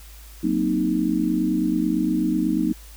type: chord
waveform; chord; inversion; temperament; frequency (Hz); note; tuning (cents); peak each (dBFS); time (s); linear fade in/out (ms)
sine; C half-diminished seventh; second; equal; 185 / 233.1 / 261.6 / 311.1; Gb3 / Bb3 / C4 / Eb4; 0 / 0 / 0 / 0; -26 / -25 / -26 / -22; 0.43-2.73; 10
effects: added 53 Hz sine -41 dBFS peak until 2.96 s + white hiss -48 dBFS RMS until 2.96 s